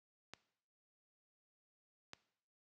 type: clicks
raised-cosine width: 0.2 ms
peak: -30 dBFS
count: 2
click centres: 0.336 / 2.134 s
effects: noise-tail reverb RT60 0.7 s tail -18 dB re dry + high-pass 80 Hz 12 dB/octave